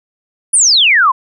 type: exponential sweep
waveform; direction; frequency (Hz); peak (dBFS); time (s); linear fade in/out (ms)
sine; down; 10110 to 987.8; -6; 0.53-1.12; 10
effects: none